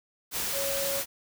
sine tone in noise, 554.4 Hz, C#5, in tune, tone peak -31 dBFS, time 0.52-1.03 s, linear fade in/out 50 ms, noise white, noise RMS -31 dBFS, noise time 0.31-1.06 s, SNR -3 dB, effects none

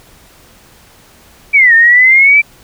sine exponential two-way sweep, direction down then up, 2349 to 1806 to 2349 Hz, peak -3 dBFS, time 1.53-2.42 s, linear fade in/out 20 ms, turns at 1.74 s, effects pink hiss -43 dBFS RMS until 2.63 s

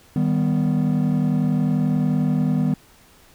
triangle chord, Eb augmented, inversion none, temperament equal, 155.56 / 196 / 246.9 Hz, Eb3 / G3 / B3, 0 / 0 / 0 cents, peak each -18 / -20 / -19 dBFS, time 0.16-2.74 s, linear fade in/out 2 ms, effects tanh soft clip ceiling -10 dBFS + pink hiss -52 dBFS RMS until 3.34 s

